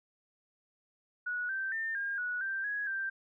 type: tone with pitch steps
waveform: sine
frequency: 1464 / 1559 / 1801 / 1614 / 1467 / 1571 / 1665 / 1572 Hz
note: F#6 / G6 / A6 / G#6 / F#6 / G6 / G#6 / G6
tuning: -19 / -10 / +40 / -50 / -15 / +3 / +4 / +4 cents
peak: -32 dBFS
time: 1.26-3.1 s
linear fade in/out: 10 ms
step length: 230 ms
effects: none

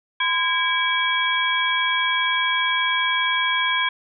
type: tone cluster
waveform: sine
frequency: 1020 / 1635 / 2295 / 3303 Hz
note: C6 / G#6 / D7 / G#7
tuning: -44 / -28 / -40 / -10 cents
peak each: -24 dBFS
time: 0.2-3.89 s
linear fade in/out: 5 ms
effects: none

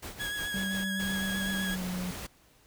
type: noise with tremolo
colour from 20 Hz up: pink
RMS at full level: -40 dBFS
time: 0.02-0.85 s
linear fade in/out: 10 ms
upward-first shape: sine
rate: 5.6 Hz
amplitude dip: 65%
type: tone with vibrato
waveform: 30% pulse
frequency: 1661.2 Hz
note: G#6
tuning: in tune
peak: -30 dBFS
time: 0.19-1.76 s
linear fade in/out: 20 ms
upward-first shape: sine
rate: 7.8 Hz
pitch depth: 22 cents each way
type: tone with pitch glide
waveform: triangle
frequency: 193.7 to 181.78 Hz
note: G3 to F#3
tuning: -20 to -30 cents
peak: -30 dBFS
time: 0.54-2.11 s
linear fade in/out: 2 ms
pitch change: -110 cents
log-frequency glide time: 1.55-1.87 s
type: noise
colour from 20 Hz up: pink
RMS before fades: -40 dBFS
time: 0.99-2.27 s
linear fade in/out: 10 ms
effects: pink hiss -62 dBFS RMS until 2.66 s

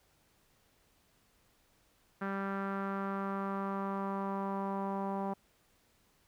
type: tone with low-pass filter sweep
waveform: sawtooth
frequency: 196 Hz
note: G3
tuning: in tune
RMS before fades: -36 dBFS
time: 2.21-5.34 s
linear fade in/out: 10 ms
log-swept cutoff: 1500 to 890 Hz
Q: 3.5
effects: pink hiss -70 dBFS RMS until 6.27 s

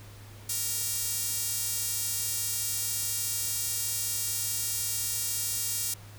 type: tone with high-pass filter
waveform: sawtooth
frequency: 466.2 Hz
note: A#4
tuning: in tune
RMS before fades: -31 dBFS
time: 0.49-5.94 s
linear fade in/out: 5 ms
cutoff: 7600 Hz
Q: 0.88
effects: added 103 Hz sine -46 dBFS peak until 6.18 s + pink hiss -52 dBFS RMS until 6.18 s

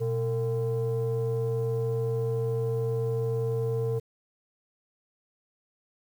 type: tone pair together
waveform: sine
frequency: 121.2 / 453.4 Hz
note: B2 / A#4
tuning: -32 / -48 cents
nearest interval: octave + major seventh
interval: 2284 cents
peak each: -26 dBFS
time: 0-4 s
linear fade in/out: 20 ms
effects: tanh soft clip ceiling -22 dBFS + 9-bit

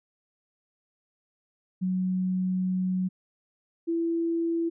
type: tone pair in turn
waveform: sine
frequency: 185 / 333.8 Hz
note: F#3 / E4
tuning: 0 / +22 cents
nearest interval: minor seventh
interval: 1022 cents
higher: second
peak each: -24 / -24 dBFS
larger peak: neither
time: 1.81-3.09 / 3.87-4.7 s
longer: first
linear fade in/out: 20 ms
effects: none

